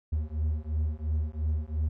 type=beating tone pair; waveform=triangle; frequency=75.6 / 78.5 Hz; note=D#2 / D#2; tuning=-49 / +16 cents; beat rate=2.9 Hz; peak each=-28 dBFS; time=0.12-1.89 s; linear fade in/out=10 ms; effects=none